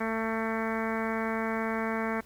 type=harmonic tone; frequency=223.5 Hz; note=A3; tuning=27 cents sharp; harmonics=1 / 2 / 3 / 4 / 5 / 6 / 7 / 8 / 9 / 10; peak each=-32 / -35 / -37 / -38 / -39 / -40 / -40 / -41 / -42 / -42 dBFS; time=0-2.21 s; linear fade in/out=10 ms; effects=added 60 Hz sine -57 dBFS peak until 2.25 s + pink hiss -57 dBFS RMS until 2.25 s

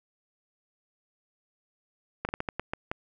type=slowing click train; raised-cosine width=0.5 ms; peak=-15 dBFS; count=8; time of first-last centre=2.25-2.915 s; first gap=39 ms; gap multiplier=1.29; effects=none

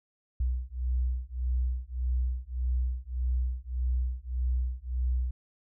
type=beating tone pair; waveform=sine; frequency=61.5 / 63.2 Hz; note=B1 / B1; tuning=-7 / +41 cents; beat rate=1.7 Hz; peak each=-30 / -30 dBFS; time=0.4-5.31 s; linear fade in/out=5 ms; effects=none

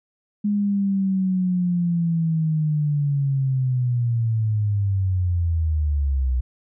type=linear sweep; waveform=sine; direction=down; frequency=207.7 to 61.4 Hz; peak=-18 dBFS; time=0.44-6.41 s; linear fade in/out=10 ms; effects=none

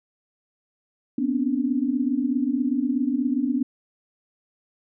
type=tone cluster; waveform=sine; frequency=243.3 / 260.1 / 288 Hz; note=B3 / C4 / D4; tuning=-26 / -10 / -34 cents; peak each=-25 dBFS; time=1.18-3.63 s; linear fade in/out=5 ms; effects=none

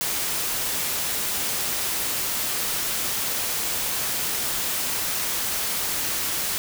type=noise; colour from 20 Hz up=white; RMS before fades=-26 dBFS; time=0.01-6.58 s; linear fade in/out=0 ms; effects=none

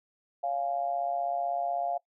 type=tone with amplitude modulation; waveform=sine; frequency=698.5 Hz; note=F5; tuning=in tune; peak=-24 dBFS; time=0.43-1.98 s; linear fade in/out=10 ms; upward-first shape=sine; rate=136 Hz; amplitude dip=80%; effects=noise-tail reverb RT60 0.1 s tail -21 dB re dry

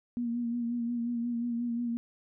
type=tone with vibrato; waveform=sine; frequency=237.1 Hz; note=A#3; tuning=30 cents sharp; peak=-29 dBFS; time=0.17-1.97 s; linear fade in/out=0 ms; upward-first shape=sine; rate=5.6 Hz; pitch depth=35 cents each way; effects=none

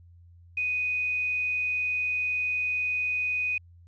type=tone with quantisation; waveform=sine; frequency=2489 Hz; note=D#7; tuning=in tune; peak=-25 dBFS; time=0.57-3.58 s; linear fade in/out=5 ms; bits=9; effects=added 86 Hz sine -50 dBFS peak until 3.87 s + resampled to 16000 Hz

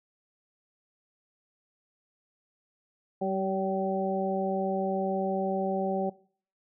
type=harmonic tone with a mistuned harmonic; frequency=192.3 Hz; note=G3; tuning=33 cents flat; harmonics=1 / 2 / 3 / 4; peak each=-32 / -32 / -32 / -32 dBFS; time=3.21-6.1 s; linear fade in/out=10 ms; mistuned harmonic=3; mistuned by=-21 cents; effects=noise-tail reverb RT60 0.5 s tail -21 dB re dry

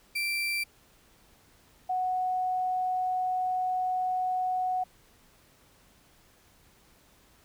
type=tone pair in turn; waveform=35% pulse / sine; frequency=2349 / 738.3 Hz; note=D7 / F#5; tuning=0 / -4 cents; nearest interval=octave + minor sixth; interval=2004 cents; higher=first; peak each=-26 dBFS; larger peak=neither; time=0.15-0.64 / 1.89-4.84 s; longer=second; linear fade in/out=10 ms; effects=pink hiss -61 dBFS RMS until 7.44 s

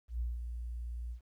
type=tone with ADSR envelope; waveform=sine; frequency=59.1 Hz; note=A#1; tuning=24 cents sharp; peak=-31 dBFS; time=0.08-1.21 s; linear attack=120 ms; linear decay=180 ms; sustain=-6 dB; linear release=98 ms; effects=12-bit

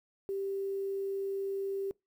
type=tone with quantisation; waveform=sine; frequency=392 Hz; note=G4; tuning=in tune; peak=-32 dBFS; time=0.29-1.91 s; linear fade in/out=0 ms; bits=10; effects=noise-tail reverb RT60 0.2 s tail -24 dB re dry

